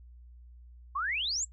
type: exponential sweep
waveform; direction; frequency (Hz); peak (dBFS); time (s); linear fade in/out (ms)
sine; up; 1046 to 7840; -29; 0.95-1.45; 10
effects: noise-tail reverb RT60 0.1 s tail -21 dB re dry + added 60 Hz sine -49 dBFS peak until 1.52 s